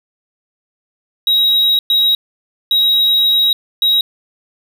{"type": "tone bursts at uneven times", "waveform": "triangle", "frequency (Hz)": 3823, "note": "A#7", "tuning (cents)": 43, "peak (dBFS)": -8, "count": 4, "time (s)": [[1.27, 1.79], [1.9, 2.15], [2.71, 3.53], [3.82, 4.01]], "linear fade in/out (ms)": 2, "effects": []}